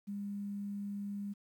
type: tone with quantisation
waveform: sine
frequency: 202.1 Hz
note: G#3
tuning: 47 cents flat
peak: -37 dBFS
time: 0.07-1.34 s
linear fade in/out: 20 ms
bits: 11
effects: none